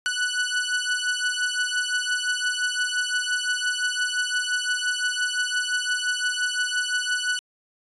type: beating tone pair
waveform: sawtooth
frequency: 1480 / 1485.8 Hz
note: F#6 / F#6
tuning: 0 / +7 cents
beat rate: 5.8 Hz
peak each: -22 / -23 dBFS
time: 0.06-7.39 s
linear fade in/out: 0 ms
effects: resampled to 24000 Hz